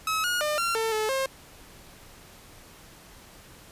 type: tone with pitch steps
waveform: sawtooth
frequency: 1285 / 1440 / 602 / 1372 / 447.8 / 432.5 / 534 Hz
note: E6 / F#6 / D5 / F6 / A4 / A4 / C5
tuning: -45 / -47 / +43 / -31 / +30 / -30 / +35 cents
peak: -21 dBFS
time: 0.07-1.26 s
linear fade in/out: 2 ms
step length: 170 ms
effects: pink hiss -50 dBFS RMS until 3.71 s + resampled to 32000 Hz